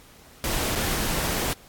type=noise with dropouts; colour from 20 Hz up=pink; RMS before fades=-26 dBFS; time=0.44-1.53 s; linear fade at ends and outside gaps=0 ms; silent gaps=0.752-0.757 s; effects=pink hiss -51 dBFS RMS until 1.68 s + AAC 64 kbps